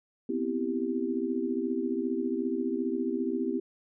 sine chord, C major seventh, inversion third, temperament equal, 246.9 / 261.6 / 329.6 / 392 Hz, B3 / C4 / E4 / G4, 0 / 0 / 0 / 0 cents, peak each -33 dBFS, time 0.29-3.6 s, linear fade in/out 5 ms, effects none

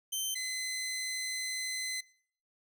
15% pulse tone pair in turn, 3102 / 2038 Hz, G7 / C7, -19 / -46 cents, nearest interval perfect fifth, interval 727 cents, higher first, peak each -25 / -28 dBFS, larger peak first, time 0.12-0.35 / 0.35-2.01 s, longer second, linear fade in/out 10 ms, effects noise-tail reverb RT60 0.6 s tail -23 dB re dry

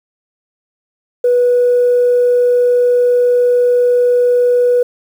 sine tone, 489.7 Hz, B4, 15 cents flat, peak -7 dBFS, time 1.24-4.83 s, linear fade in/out 5 ms, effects tanh soft clip ceiling -4 dBFS + 7-bit

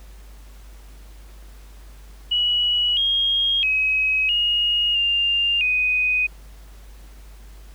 sine tone with pitch steps, 2927 / 3252 / 2545 / 2868 / 2799 / 2496 Hz, F#7 / G#7 / D#7 / F7 / F7 / D#7, -19 / -37 / +39 / +45 / +3 / +5 cents, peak -17 dBFS, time 2.31-6.27 s, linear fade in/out 10 ms, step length 660 ms, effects added 50 Hz sine -40 dBFS peak until 7.74 s + pink hiss -52 dBFS RMS until 7.74 s

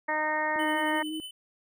harmonic tone, 307.4 Hz, D#4, 21 cents flat, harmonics 1 / 2 / 3 / 4 / 5 / 6 / 7, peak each -39 / -33 / -30 / -38 / -41 / -30 / -39 dBFS, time 0.08-1.03 s, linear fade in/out 10 ms
sine tone with vibrato, 311.1 Hz, D#4, in tune, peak -32 dBFS, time 0.56-1.2 s, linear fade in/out 0 ms, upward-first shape square, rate 5.5 Hz, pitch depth 22 cents each way
square tone with tremolo, 3017 Hz, F#7, 33 cents sharp, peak -37 dBFS, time 0.59-1.31 s, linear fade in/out 5 ms, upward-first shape sine, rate 11 Hz, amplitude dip 50%
effects none

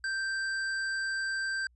sine tone with tanh clipping, 1568 Hz, G6, in tune, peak -32 dBFS, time 0.04-1.67 s, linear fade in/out 2 ms, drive 15 dB, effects added 60 Hz sine -61 dBFS peak until 1.75 s + resampled to 22050 Hz

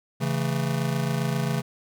square chord, A major, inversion first, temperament just, 137.5 / 165 / 220 Hz, C#3 / E3 / A3, -14 / +2 / 0 cents, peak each -27 / -29 / -32 dBFS, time 0.2-1.62 s, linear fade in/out 20 ms, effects none

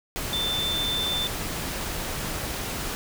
sine tone in noise, 3547 Hz, A7, 13 cents sharp, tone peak -25 dBFS, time 0.33-1.27 s, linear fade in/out 0 ms, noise pink, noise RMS -31 dBFS, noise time 0.16-2.95 s, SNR +3 dB, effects none

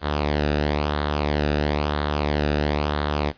sawtooth tone with flanger, 74 Hz, D2, 14 cents sharp, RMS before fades -23 dBFS, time 0.01-3.33 s, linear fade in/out 50 ms, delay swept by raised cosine 0.39 to 0.94 ms, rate 1 Hz, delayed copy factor -0.6, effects pink hiss -54 dBFS RMS until 3.37 s + resampled to 11025 Hz

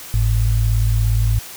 sine tone pair together, 51.38 / 108.6 Hz, G#1 / A2, -18 / -22 cents, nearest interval octave + minor second, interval 1296 cents, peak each -16 dBFS, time 0.14-1.39 s, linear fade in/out 0 ms, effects white hiss -35 dBFS RMS until 1.56 s

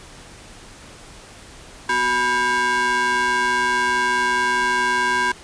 square ring-modulated tone, 306.9 Hz, D#4, 24 cents flat, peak -15 dBFS, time 1.89-5.32 s, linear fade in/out 5 ms, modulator 1290 Hz, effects pink hiss -42 dBFS RMS until 5.43 s + resampled to 22050 Hz

